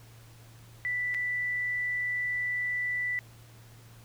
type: tone with dropouts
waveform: sine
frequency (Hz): 1975.5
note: B6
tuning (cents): 0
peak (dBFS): -28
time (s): 0.85-3.19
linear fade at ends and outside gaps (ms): 0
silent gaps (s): 1.142-1.146
effects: added 115 Hz sine -51 dBFS peak until 4.04 s + pink hiss -57 dBFS RMS until 4.04 s